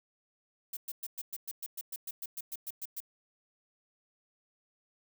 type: noise bursts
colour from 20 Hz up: violet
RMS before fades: -39 dBFS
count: 16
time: 0.73-3.004 s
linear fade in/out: 5 ms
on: 39 ms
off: 110 ms
effects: none